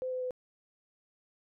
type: tone with pitch steps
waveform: sine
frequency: 513 / 508.9 / 504.8 Hz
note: C5 / C5 / B4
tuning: -34 / -48 / +38 cents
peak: -32 dBFS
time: 0.02-0.308 s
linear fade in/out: 0 ms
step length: 96 ms
effects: none